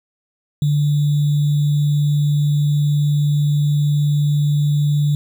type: tone with sample-and-hold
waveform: sine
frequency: 146.83 Hz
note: D3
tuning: in tune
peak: -13 dBFS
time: 0.62-5.15 s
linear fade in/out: 2 ms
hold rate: 3675 Hz
effects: none